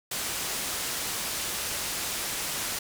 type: low-pass noise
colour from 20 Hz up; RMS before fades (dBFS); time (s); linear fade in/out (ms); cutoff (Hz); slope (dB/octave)
white; -32; 0.11-2.79; 5; 11000; 12
effects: none